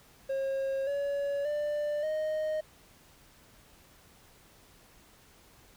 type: tone with pitch steps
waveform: triangle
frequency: 540 / 565.5 / 592.3 / 620.3 Hz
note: C#5 / C#5 / D5 / D#5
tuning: -45 / +34 / +15 / -5 cents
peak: -27 dBFS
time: 0.29-2.61 s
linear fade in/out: 10 ms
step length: 580 ms
effects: pink hiss -59 dBFS RMS until 5.76 s